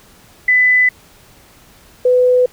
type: tone pair in turn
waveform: sine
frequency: 2000 / 500 Hz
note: B6 / B4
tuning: +21 / +21 cents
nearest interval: 2 octaves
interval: 2400 cents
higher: first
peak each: -8 dBFS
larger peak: neither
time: 0.48-0.89 / 2.05-2.46 s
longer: neither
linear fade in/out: 5 ms
effects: pink hiss -46 dBFS RMS until 2.52 s